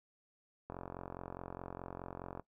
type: click train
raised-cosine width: 1 ms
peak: -29 dBFS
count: 77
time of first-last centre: 0.7-2.396 s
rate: 44.8 Hz
effects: noise-tail reverb RT60 0.1 s tail -18 dB re dry